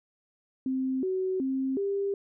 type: tone with pitch steps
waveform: sine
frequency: 261.8 / 375 / 265.5 / 397.7 Hz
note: C4 / F#4 / C4 / G4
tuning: +1 / +23 / +25 / +25 cents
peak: -26 dBFS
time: 0.66-2.14 s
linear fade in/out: 2 ms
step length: 370 ms
effects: none